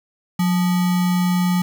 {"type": "tone with sample-and-hold", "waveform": "sine", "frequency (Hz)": 180, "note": "F#3", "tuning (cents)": -47, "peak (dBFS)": -15, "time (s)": [0.39, 1.62], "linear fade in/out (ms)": 5, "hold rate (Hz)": 1050, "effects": []}